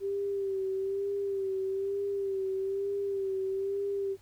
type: tone with vibrato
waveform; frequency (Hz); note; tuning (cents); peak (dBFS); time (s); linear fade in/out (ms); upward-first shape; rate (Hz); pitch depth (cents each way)
sine; 391.3; G4; -3; -29; 0-4.17; 50; sine; 1.1; 39
effects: added 100 Hz sine -61 dBFS peak until 4.21 s + pink hiss -63 dBFS RMS until 4.21 s